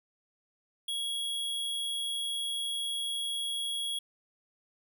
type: tone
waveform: square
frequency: 3322 Hz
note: G#7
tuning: in tune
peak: -32 dBFS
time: 0.88-3.99 s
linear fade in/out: 5 ms
effects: none